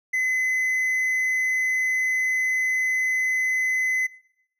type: tone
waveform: triangle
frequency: 2031 Hz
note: B6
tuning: 48 cents sharp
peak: -19 dBFS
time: 0.13-4.07 s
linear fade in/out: 10 ms
effects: noise-tail reverb RT60 0.8 s tail -21 dB re dry